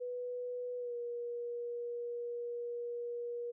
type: tone with pitch glide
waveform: sine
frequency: 492.7 to 477.6 Hz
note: B4 to A#4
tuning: -4 to +42 cents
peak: -37 dBFS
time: 0-3.52 s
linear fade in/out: 20 ms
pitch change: -54 cents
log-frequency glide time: 0.78-0.95 s
effects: none